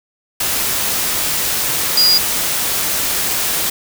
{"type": "tone in noise", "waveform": "sine", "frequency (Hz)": 4861, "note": "D#8", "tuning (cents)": -41, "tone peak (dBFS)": -9, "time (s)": [1.97, 2.18], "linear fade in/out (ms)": 5, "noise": "white", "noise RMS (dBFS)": -18, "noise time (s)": [0.4, 3.7], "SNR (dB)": 6, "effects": []}